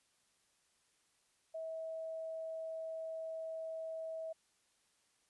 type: tone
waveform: sine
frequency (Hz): 646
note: E5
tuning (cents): -35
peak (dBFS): -40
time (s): 1.54-4.33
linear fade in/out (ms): 10
effects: white hiss -75 dBFS RMS until 5.29 s + resampled to 24000 Hz